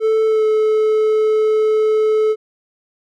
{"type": "tone with pitch glide", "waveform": "triangle", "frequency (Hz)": [440, 432.9], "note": ["A4", "A4"], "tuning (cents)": [0, -28], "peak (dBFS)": -10, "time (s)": [0, 2.36], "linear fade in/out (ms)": 50, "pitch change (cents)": -28, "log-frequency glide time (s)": [0.26, 0.45], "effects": []}